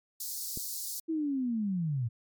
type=high-pass noise; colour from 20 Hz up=white; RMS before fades=-37 dBFS; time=0.2-1 s; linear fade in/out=5 ms; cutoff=4300 Hz; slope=48 dB/octave
type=click; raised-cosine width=3 ms; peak=-27 dBFS; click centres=0.574 s
type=linear sweep; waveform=sine; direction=down; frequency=330 to 109.4 Hz; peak=-28 dBFS; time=1.08-2.09 s; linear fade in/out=20 ms
effects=MP3 96 kbps